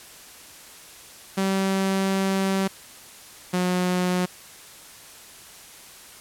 sawtooth tone pair in turn, 192.8 / 180.94 Hz, G3 / F#3, -28 / -38 cents, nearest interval minor second, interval 110 cents, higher first, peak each -17 dBFS, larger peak neither, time 1.37-2.68 / 3.53-4.26 s, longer first, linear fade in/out 10 ms, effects white hiss -45 dBFS RMS until 6.2 s + low-pass 12000 Hz 12 dB/octave

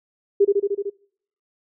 sine tone with echo, 401.5 Hz, G4, 41 cents sharp, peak -11 dBFS, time 0.4-0.45 s, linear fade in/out 10 ms, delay 75 ms, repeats 6, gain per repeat -2 dB, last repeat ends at 0.9 s, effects noise-tail reverb RT60 0.6 s tail -24 dB re dry

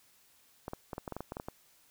clicks, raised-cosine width 1 ms, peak -24 dBFS, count 12, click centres 0.681 / 0.734 / 0.932 / 0.981 / 1.078 / 1.123 / 1.166 / 1.206 / 1.321 / 1.369 / 1.399 / 1.485 s, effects white hiss -65 dBFS RMS until 1.9 s

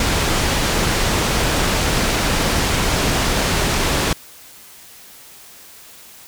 pink low-pass noise, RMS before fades -18 dBFS, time 0-4.13 s, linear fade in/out 2 ms, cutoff 8100 Hz, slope 12 dB/octave, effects white hiss -42 dBFS RMS until 6.27 s

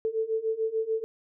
sine beating tone pair, 440 / 446.8 Hz, A4 / A4, 0 / +27 cents, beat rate 6.8 Hz, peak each -30 / -28 dBFS, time 0.05-1.04 s, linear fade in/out 0 ms, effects none

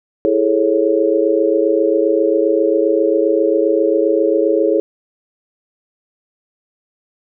sine chord, A major seventh, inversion second, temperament just, 330 / 412.5 / 440 / 550 Hz, E4 / G#4 / A4 / C#5, +2 / -12 / 0 / -14 cents, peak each -17 dBFS, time 0.25-4.8 s, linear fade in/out 0 ms, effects none

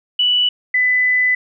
sine tone pair in turn, 2960 / 2001 Hz, F#7 / B6, 0 / +22 cents, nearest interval perfect fifth, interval 678 cents, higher first, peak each -12 dBFS, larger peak neither, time 0.19-0.49 / 0.74-1.35 s, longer second, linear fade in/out 5 ms, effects none

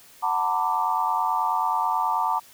sine chord, B minor seventh, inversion second, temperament equal with one note detuned, 740 / 898.5 / 987.8 / 1174.7 Hz, F#5 / A5 / B5 / D6, 0 / +36 / 0 / 0 cents, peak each -29 / -24 / -28 / -27 dBFS, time 0.22-2.4 s, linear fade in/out 20 ms, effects white hiss -51 dBFS RMS until 2.53 s

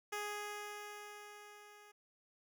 10% pulse tone with level ramp, 415.3 Hz, G#4, in tune, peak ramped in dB -30 to -50 dBFS, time 0.12-1.92 s, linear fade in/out 10 ms, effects none

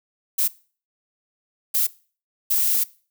violet noise bursts at uneven times, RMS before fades -20 dBFS, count 3, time 0.38-0.48 / 1.74-1.87 / 2.5-2.84 s, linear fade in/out 10 ms, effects noise-tail reverb RT60 0.4 s tail -21 dB re dry

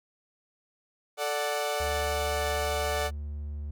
sawtooth chord, D major, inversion second, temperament equal, 440 / 587.3 / 740 Hz, A4 / D5 / F#5, 0 / 0 / 0 cents, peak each -30 / -27 / -29 dBFS, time 1.17-3.11 s, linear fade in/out 50 ms
triangle tone, 73.42 Hz, D2, in tune, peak -31 dBFS, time 1.8-3.71 s, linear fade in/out 5 ms
effects none

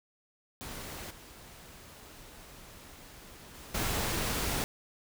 pink noise with level steps, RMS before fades -42 / -51 / -48 / -32 dBFS, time 0.61-4.64 s, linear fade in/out 0 ms, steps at 1.1 / 3.54 / 3.74 s, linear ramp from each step 10 ms, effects none

